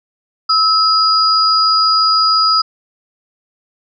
sine tone pair together, 1297 / 4897 Hz, E6 / D#8, -28 / -28 cents, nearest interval octave + major seventh, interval 2300 cents, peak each -12 dBFS, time 0.49-2.62 s, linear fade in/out 10 ms, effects none

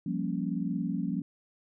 sine chord, G half-diminished seventh, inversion third, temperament equal, 174.61 / 196 / 233.1 / 277.2 Hz, F3 / G3 / Bb3 / Db4, 0 / 0 / 0 / 0 cents, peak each -33 / -34 / -35 / -35 dBFS, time 0.06-1.22 s, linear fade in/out 5 ms, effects none

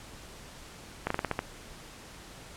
slowing click train, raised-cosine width 0.5 ms, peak -13 dBFS, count 7, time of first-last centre 1.07-1.391 s, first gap 34 ms, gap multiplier 1.18, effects pink hiss -48 dBFS RMS until 2.56 s + low-pass 10000 Hz 12 dB/octave

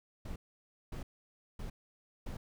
brown noise bursts, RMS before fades -41 dBFS, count 4, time 0.25-2.37 s, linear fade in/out 5 ms, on 110 ms, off 560 ms, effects none

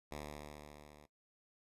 5% pulse tone with level ramp, 74.3 Hz, D2, 21 cents sharp, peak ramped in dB -31 to -47 dBFS, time 0.11-1.06 s, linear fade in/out 10 ms, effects noise-tail reverb RT60 0.1 s tail -17 dB re dry + resampled to 32000 Hz

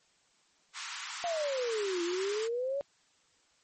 pink high-pass noise, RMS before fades -40 dBFS, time 0.73-2.49 s, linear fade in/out 50 ms, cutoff 960 Hz, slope 48 dB/octave
sine exponential two-way sweep, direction down then up, 710 to 337.9 to 573 Hz, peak -30 dBFS, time 1.24-2.81 s, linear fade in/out 0 ms, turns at 2.03 s
effects white hiss -68 dBFS RMS until 3.63 s + MP3 32 kbps

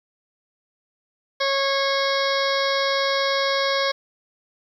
harmonic tone with a mistuned harmonic, 549 Hz, C#5, 17 cents flat, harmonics 1 / 2 / 3 / 4 / 6 / 7 / 8 / 9 / 10, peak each -23 / -26 / -28 / -29 / -31 / -31 / -32 / -33 / -33 dBFS, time 1.4-3.92 s, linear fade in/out 10 ms, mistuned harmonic 4, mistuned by -17 cents, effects 9-bit

